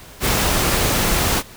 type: noise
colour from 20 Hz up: pink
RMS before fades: -18 dBFS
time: 0.2-1.43 s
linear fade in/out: 50 ms
effects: pink hiss -41 dBFS RMS until 1.56 s